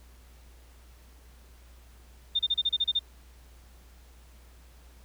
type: tone bursts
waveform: sine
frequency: 3621 Hz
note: A7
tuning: 49 cents sharp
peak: -22 dBFS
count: 9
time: 2.35-2.993 s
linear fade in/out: 10 ms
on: 43 ms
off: 32 ms
effects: added 60 Hz sine -51 dBFS peak until 5.04 s + pink hiss -60 dBFS RMS until 5.04 s